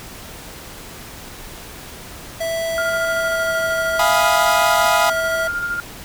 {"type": "tone with pitch glide", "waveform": "square", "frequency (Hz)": [659.3, 653.6], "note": ["E5", "E5"], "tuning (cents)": [0, -15], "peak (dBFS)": -21, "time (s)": [2.4, 5.48], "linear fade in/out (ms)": 10, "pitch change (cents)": -15, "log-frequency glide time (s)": [3.07, 3.52]}
{"type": "tone with tremolo", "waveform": "sine", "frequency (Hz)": 1406, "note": "F6", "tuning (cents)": 11, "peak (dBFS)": -19, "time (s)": [2.78, 5.8], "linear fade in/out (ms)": 0, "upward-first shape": "square", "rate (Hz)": 13, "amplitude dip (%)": 35}
{"type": "chord", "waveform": "45% pulse", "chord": "F half-diminished seventh", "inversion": "none", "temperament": "equal", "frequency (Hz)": [698.5, 830.6, 987.8, 1244.5], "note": ["F5", "Ab5", "Cb6", "Eb6"], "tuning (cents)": [0, 0, 0, 0], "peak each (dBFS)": [-20, -21, -21, -21], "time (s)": [3.99, 5.1], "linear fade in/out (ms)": 5}
{"effects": ["pink hiss -36 dBFS RMS until 6.04 s"]}